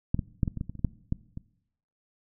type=clicks; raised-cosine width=5 ms; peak=-11 / -15 / -11 / -17 / -22 / -19 / -24 / -30 / -27 / -11 / -14 / -24 dBFS; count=12; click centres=0.145 / 0.192 / 0.432 / 0.478 / 0.573 / 0.611 / 0.696 / 0.753 / 0.793 / 0.847 / 1.124 / 1.374 s; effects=noise-tail reverb RT60 0.8 s tail -21 dB re dry